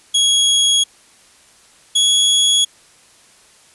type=tone pair in turn; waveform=sawtooth; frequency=3322 / 3349 Hz; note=G#7 / G#7; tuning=0 / +14 cents; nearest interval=unison; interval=14 cents; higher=second; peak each=-8 dBFS; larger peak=neither; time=0.14-0.84 / 1.95-2.65 s; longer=neither; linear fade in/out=10 ms; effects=white hiss -49 dBFS RMS until 3.74 s + resampled to 24000 Hz